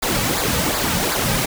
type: noise with flanger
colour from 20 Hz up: pink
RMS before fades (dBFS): -20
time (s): 0.02-1.46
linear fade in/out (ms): 10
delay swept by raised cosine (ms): 0.33 to 2.93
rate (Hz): 2.7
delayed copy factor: -0.65
effects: none